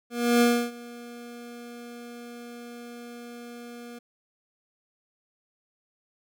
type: tone with ADSR envelope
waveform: 25% pulse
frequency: 238.7 Hz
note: A#3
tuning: 41 cents sharp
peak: -13 dBFS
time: 0.1-3.99 s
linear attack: 310 ms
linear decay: 300 ms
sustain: -23 dB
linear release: 8 ms
effects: none